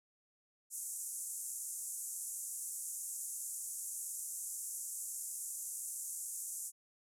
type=band-pass noise; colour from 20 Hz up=pink; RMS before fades=-43 dBFS; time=0.7-6.72 s; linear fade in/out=50 ms; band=6800 to 12000 Hz; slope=48 dB/octave; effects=none